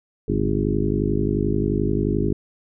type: harmonic tone with a mistuned harmonic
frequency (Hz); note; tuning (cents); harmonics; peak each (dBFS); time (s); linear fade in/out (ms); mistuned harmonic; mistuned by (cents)
51.4; G#1; -17; 1 / 2 / 3 / 4 / 5 / 6 / 7 / 8; -27 / -27 / -27 / -27 / -27 / -27 / -27 / -27; 0.28-2.33; 5; 3; -91
effects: none